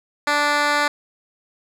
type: tone with band-pass filter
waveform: 10% pulse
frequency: 292.6 Hz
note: D4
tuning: 6 cents flat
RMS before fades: -19 dBFS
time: 0.27-0.88 s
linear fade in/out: 5 ms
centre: 2100 Hz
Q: 0.54
effects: none

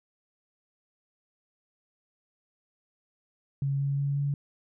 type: tone with pitch steps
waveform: sine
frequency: 138.59 / 139.72 / 140.85 / 141.99 Hz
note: C#3 / C#3 / C#3 / C#3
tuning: 0 / +14 / +28 / +42 cents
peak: -25 dBFS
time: 3.62-4.34 s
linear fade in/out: 2 ms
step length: 180 ms
effects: none

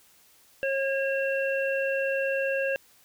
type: harmonic tone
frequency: 543 Hz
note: C#5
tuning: 36 cents flat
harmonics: 1 / 3 / 5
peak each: -26 / -31 / -33 dBFS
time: 0.63-2.76 s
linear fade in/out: 0 ms
effects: white hiss -59 dBFS RMS until 3.04 s

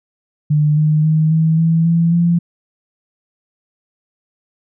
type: tone with pitch steps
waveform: sine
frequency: 150 / 153.33 / 156.73 / 160.21 / 163.77 / 167.4 / 171.11 Hz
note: D3 / D#3 / D#3 / E3 / E3 / E3 / F3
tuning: +37 / -25 / +13 / -49 / -11 / +27 / -35 cents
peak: -10 dBFS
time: 0.5-2.39 s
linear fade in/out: 10 ms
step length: 270 ms
effects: none

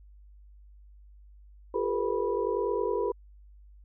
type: tone cluster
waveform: sine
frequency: 354.3 / 406.3 / 455.6 / 496.6 / 981 Hz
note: F4 / G#4 / A#4 / B4 / B5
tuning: +25 / -38 / -40 / +9 / -12 cents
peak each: -34 / -30 / -32 / -33 / -35 dBFS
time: 1.74-3.12 s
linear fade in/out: 5 ms
effects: added 50 Hz sine -50 dBFS peak until 3.84 s

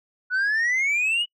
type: exponential sweep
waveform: sine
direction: up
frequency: 1464 to 2960 Hz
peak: -17 dBFS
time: 0.3-1.26 s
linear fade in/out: 50 ms
effects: noise-tail reverb RT60 0.1 s tail -26 dB re dry + tanh soft clip ceiling -19 dBFS

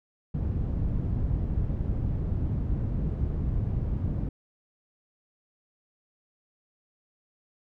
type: low-pass noise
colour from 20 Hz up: white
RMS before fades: -28 dBFS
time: 0.34-4.29 s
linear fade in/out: 5 ms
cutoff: 110 Hz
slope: 12 dB/octave
effects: none

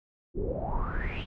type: noise with low-pass filter sweep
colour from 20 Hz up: brown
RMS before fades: -31 dBFS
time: 0.34-1.26 s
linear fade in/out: 50 ms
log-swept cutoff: 340 to 3300 Hz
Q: 9.7
effects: none

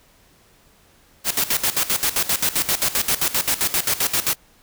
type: noise with tremolo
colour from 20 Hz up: white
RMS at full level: -19 dBFS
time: 1.24-4.36 s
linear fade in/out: 50 ms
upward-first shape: square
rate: 7.6 Hz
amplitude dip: 80%
effects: pink hiss -55 dBFS RMS until 4.62 s

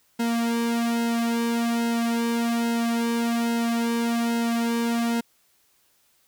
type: tone with flanger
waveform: sawtooth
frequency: 233.1 Hz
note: A#3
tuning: in tune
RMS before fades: -24 dBFS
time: 0.19-5.21 s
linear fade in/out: 10 ms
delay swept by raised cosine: 1.7 to 2.8 ms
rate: 1.2 Hz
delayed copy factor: -0.95
effects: white hiss -64 dBFS RMS until 6.27 s

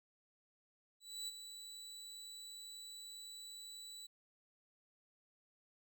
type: tone with ADSR envelope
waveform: 30% pulse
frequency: 3951 Hz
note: B7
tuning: in tune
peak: -38 dBFS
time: 1-4.07 s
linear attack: 280 ms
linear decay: 24 ms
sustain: -9 dB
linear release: 12 ms
effects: none

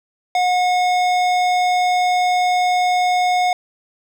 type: tone with hard clipping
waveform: triangle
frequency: 725 Hz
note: F#5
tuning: 35 cents flat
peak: -16 dBFS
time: 0.35-3.53 s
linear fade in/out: 2 ms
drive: 18 dB
effects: none

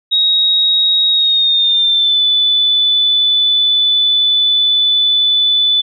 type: tone with pitch glide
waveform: sine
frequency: 3783 to 3489 Hz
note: A#7 to A7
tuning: +25 to -15 cents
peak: -9 dBFS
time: 0.11-5.82 s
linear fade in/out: 20 ms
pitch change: -140 cents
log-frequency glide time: 1.1-2.24 s
effects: none

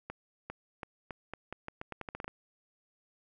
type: accelerating click train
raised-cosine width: 0.5 ms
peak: -24 dBFS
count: 15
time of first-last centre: 0.1-2.28 s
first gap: 400 ms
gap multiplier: 0.83
effects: none

